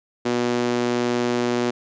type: tone with high-pass filter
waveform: sawtooth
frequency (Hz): 121.4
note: B2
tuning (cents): -29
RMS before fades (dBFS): -22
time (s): 0.25-1.71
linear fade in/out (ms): 10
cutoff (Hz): 300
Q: 2.2
effects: resampled to 16000 Hz